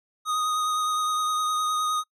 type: tone with vibrato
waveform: square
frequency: 1244.5 Hz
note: D#6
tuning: in tune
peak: -24 dBFS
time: 0.25-2.04 s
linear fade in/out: 50 ms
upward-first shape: triangle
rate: 9.7 Hz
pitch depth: 20 cents each way
effects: noise-tail reverb RT60 0.1 s tail -26 dB re dry + low-pass 11000 Hz 12 dB/octave